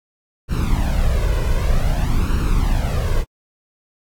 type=noise with flanger; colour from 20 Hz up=brown; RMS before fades=-17 dBFS; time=0.48-3.25 s; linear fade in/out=50 ms; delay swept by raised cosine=0.72 to 2.02 ms; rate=0.53 Hz; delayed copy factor=+0.7; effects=AAC 64 kbps